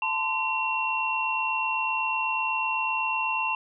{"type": "tone cluster", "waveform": "sine", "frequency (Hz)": [881, 1029, 2731], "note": ["A5", "C6", "F7"], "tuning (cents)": [2, -29, -39], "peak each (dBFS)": [-30, -30, -27], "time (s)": [0.02, 3.55], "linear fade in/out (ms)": 2, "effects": []}